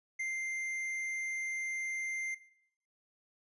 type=tone with tanh clipping; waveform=sine; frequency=2093 Hz; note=C7; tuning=in tune; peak=-35 dBFS; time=0.19-2.35 s; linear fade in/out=10 ms; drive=8 dB; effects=noise-tail reverb RT60 0.7 s tail -18 dB re dry + resampled to 24000 Hz